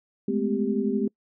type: tone cluster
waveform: sine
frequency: 206.7 / 218.5 / 253.7 / 394.7 Hz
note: G#3 / A3 / B3 / G4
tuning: -8 / -12 / +47 / +12 cents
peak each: -28 dBFS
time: 0.28-1.08 s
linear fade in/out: 5 ms
effects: noise-tail reverb RT60 0.1 s tail -26 dB re dry